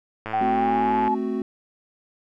click train, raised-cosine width 0.5 ms, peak -16 dBFS, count 91, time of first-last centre 0.26-1.078 s, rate 110 Hz
sine tone with pitch glide, 769 to 858.2 Hz, G5 to A5, -33 to -43 cents, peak -20 dBFS, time 0.33-1.15 s, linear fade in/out 10 ms, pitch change +190 cents, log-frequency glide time 0.46-0.97 s
triangle chord, F# diminished, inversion first, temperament equal, 220 / 261.6 / 370 Hz, A3 / C4 / F#4, 0 / 0 / 0 cents, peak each -26 dBFS, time 0.41-1.42 s, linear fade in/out 2 ms
effects none

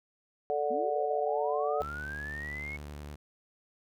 harmonic tone, 146.83 Hz, D3, in tune, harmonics 3 / 4 / 5, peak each -32 / -32 / -32 dBFS, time 0.5-1.82 s, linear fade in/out 0 ms
sine linear sweep, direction up, 222.6 to 2214 Hz, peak -37 dBFS, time 0.7-2.77 s, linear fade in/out 10 ms
sawtooth tone with vibrato, 73.42 Hz, D2, in tune, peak -37 dBFS, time 1.8-3.16 s, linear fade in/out 10 ms, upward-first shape sine, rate 11 Hz, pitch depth 27 cents each way
effects none

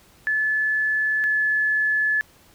sine tone pair in turn, 1729 / 1722 Hz, A6 / A6, -31 / -38 cents, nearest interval unison, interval 7 cents, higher first, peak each -19 / -18 dBFS, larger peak second, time 0.27-1.24 / 1.24-2.21 s, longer neither, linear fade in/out 0 ms, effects pink hiss -54 dBFS RMS until 2.54 s

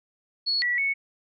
sine tone with pitch steps, 4370 / 1946 / 2211 Hz, C#8 / B6 / C#7, -26 / -26 / -5 cents, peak -22 dBFS, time 0.46-0.94 s, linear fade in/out 20 ms, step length 160 ms, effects none

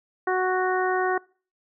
harmonic tone, 370.1 Hz, F#4, in tune, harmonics 1 / 2 / 3 / 4 / 5, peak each -24 / -26 / -29 / -30 / -32 dBFS, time 0.27-1.18 s, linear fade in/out 5 ms, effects noise-tail reverb RT60 0.4 s tail -24 dB re dry

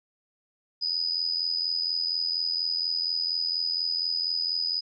sine tone with amplitude modulation, 4978 Hz, D#8, in tune, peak -22 dBFS, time 0.81-4.81 s, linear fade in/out 20 ms, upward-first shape sine, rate 84.2 Hz, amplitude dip 70%, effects none

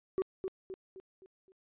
sine tone with echo, 379 Hz, F#4, 42 cents sharp, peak -25 dBFS, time 0.18-0.22 s, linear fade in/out 0 ms, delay 260 ms, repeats 5, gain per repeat -7 dB, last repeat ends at 1.52 s, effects tanh soft clip ceiling -27 dBFS + resampled to 8000 Hz

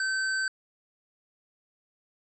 square tone, 1542 Hz, G6, 29 cents flat, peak -27 dBFS, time 0-0.48 s, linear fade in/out 2 ms, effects resampled to 22050 Hz + 10-bit

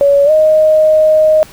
sine tone with pitch glide, 564 to 622.2 Hz, C#5 to D#5, +30 to 0 cents, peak -5 dBFS, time 0.01-1.43 s, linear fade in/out 0 ms, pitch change +170 cents, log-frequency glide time 0.25-0.31 s, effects pink hiss -37 dBFS RMS until 1.52 s

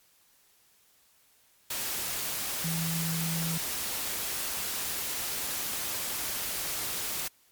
sine tone in noise, 164.81 Hz, E3, in tune, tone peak -30 dBFS, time 2.64-3.58 s, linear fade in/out 5 ms, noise white, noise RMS -33 dBFS, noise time 1.7-7.28 s, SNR 0 dB, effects white hiss -64 dBFS RMS until 7.51 s + MP3 96 kbps

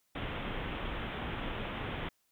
pink low-pass noise, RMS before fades -38 dBFS, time 0.15-2.09 s, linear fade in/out 5 ms, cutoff 3500 Hz, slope 96 dB/octave, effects white hiss -75 dBFS RMS until 2.31 s

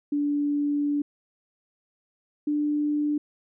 sine tone pair in turn, 290.2 / 296 Hz, D4 / D4, -21 / +14 cents, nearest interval unison, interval 35 cents, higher second, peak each -22 dBFS, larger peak neither, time 0.12-1.02 / 2.47-3.18 s, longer first, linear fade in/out 5 ms, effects none

